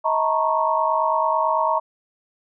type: tone cluster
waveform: sine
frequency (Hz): 636 / 906 / 955 / 1097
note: D#5 / A#5 / A#5 / C#6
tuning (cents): +38 / -50 / +42 / -18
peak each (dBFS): -23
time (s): 0.04-1.8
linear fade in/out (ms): 20
effects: none